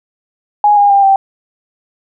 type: tone with pitch steps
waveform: sine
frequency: 830.6 / 813.5 / 796.8 / 780.4 Hz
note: G#5 / G#5 / G5 / G5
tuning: 0 / -36 / +28 / -8 cents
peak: -5 dBFS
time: 0.64-1.16 s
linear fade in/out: 2 ms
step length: 130 ms
effects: none